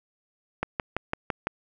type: click train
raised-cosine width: 0.5 ms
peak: -11 dBFS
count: 6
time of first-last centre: 0.63-1.47 s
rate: 5.95 Hz
effects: none